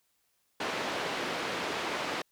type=band-pass noise; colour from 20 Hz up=pink; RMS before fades=-34 dBFS; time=0.6-2.22 s; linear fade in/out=5 ms; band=320 to 3600 Hz; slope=12 dB/octave; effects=white hiss -74 dBFS RMS until 2.31 s